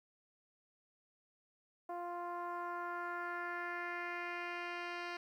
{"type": "tone with low-pass filter sweep", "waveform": "10% pulse", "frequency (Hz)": 349.2, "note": "F4", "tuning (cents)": 0, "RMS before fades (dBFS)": -42, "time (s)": [1.89, 5.17], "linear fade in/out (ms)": 5, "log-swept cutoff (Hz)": [810, 3600], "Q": 2.2, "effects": ["12-bit"]}